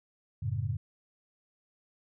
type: chord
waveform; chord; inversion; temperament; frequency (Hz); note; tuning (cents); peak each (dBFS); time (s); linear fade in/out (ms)
sine; F# minor; none; equal; 92.5 / 110 / 138.59; F#2 / A2 / C#3; 0 / 0 / 0; -35 / -32 / -35; 0.42-0.77; 10
effects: none